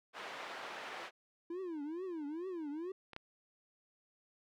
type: band-pass noise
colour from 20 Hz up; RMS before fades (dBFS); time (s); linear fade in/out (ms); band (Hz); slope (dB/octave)
pink; -46; 0.13-1.11; 50; 630 to 2700; 12
type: tone with vibrato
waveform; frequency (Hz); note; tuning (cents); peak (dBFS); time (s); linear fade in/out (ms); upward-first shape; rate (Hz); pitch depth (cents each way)
triangle; 329.6; E4; 0; -37; 1.5-2.92; 5; triangle; 2.3; 280
type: clicks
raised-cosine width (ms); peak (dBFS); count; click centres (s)
0.3; -34 / -27; 2; 3.133 / 3.164
effects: none